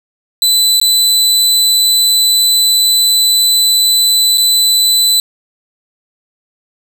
sawtooth tone with dropouts, 4001 Hz, B7, 22 cents sharp, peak -5 dBFS, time 0.42-5.2 s, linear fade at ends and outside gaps 1 ms, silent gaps 0.8-0.814 / 4.374-4.38 s, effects none

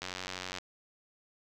click train, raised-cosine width 0.2 ms, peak -20 dBFS, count 53, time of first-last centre 0.02-0.585 s, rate 92.1 Hz, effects none

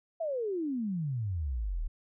sine exponential sweep, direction down, 680 to 34.65 Hz, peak -30 dBFS, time 0.2-1.88 s, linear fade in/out 10 ms, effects none

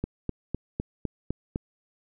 click train, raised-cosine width 3 ms, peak -15 dBFS, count 7, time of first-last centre 0.04-1.559 s, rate 3.95 Hz, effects none

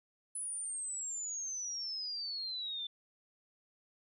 sine exponential sweep, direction down, 10120 to 3520 Hz, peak -37 dBFS, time 0.35-2.87 s, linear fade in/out 5 ms, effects none

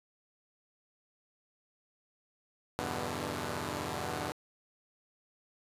5% pulse chord, E minor seventh, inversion none, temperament equal with one note detuned, 82.41 / 98 / 123.47 / 148.02 Hz, E2 / G2 / B2 / D3, 0 / 0 / 0 / +14 cents, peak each -29 dBFS, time 2.79-4.32 s, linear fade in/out 0 ms, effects resampled to 32000 Hz

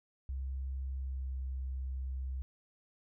sine tone with pitch glide, 66.3 to 65.39 Hz, C2 to C2, +23 to 0 cents, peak -35 dBFS, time 0.29-2.42 s, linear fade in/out 0 ms, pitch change -23 cents, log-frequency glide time 0.97-1.32 s, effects none

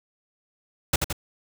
pink noise with echo, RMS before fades -19 dBFS, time 0.93-0.96 s, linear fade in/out 5 ms, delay 84 ms, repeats 2, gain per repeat -4 dB, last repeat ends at 1.128 s, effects none

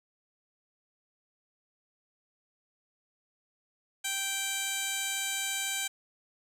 15% pulse tone with band-pass filter, 782 Hz, G5, 4 cents flat, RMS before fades -33 dBFS, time 4.04-5.88 s, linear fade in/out 10 ms, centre 7400 Hz, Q 0.8, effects none

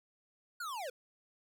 square linear sweep, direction down, 1484 to 466.2 Hz, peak -39 dBFS, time 0.6-0.9 s, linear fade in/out 5 ms, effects none

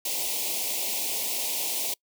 white band-stop noise, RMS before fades -29 dBFS, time 0.05-1.94 s, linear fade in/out 5 ms, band 940 to 2200 Hz, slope 48 dB/octave, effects noise-tail reverb RT60 0.1 s tail -26 dB re dry + high-pass 300 Hz 12 dB/octave

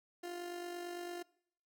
30% pulse tone with amplitude modulation, 350.2 Hz, F4, 5 cents sharp, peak -37 dBFS, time 0.23-1.23 s, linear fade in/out 10 ms, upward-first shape sine, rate 48.9 Hz, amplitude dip 45%, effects noise-tail reverb RT60 0.7 s tail -24 dB re dry

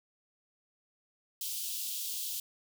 white high-pass noise, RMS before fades -37 dBFS, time 1.41-2.4 s, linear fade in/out 2 ms, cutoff 2900 Hz, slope 48 dB/octave, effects none

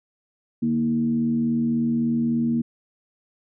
sine tone with frequency modulation, 234.2 Hz, A#3, 8 cents sharp, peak -19 dBFS, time 0.62-2.62 s, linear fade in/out 10 ms, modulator 83.6 Hz, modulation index 0.56, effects none

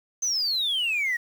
sine exponential sweep, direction down, 6290 to 1864.7 Hz, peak -21 dBFS, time 0.22-1.17 s, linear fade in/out 10 ms, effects tanh soft clip ceiling -21 dBFS + 8-bit

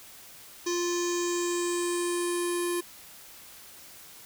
square tone with low-pass filter sweep, 349.2 Hz, F4, in tune, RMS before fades -29 dBFS, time 0.66-2.81 s, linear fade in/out 10 ms, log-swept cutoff 6000 to 11000 Hz, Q 6.2, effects white hiss -49 dBFS RMS until 4.25 s

